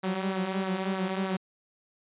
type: tone with flanger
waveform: sawtooth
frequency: 189.7 Hz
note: F#3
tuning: 43 cents sharp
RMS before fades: -30 dBFS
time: 0.03-1.37 s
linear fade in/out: 10 ms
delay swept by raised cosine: 0.32 to 6.02 ms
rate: 3.2 Hz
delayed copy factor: -0.55
effects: resampled to 8000 Hz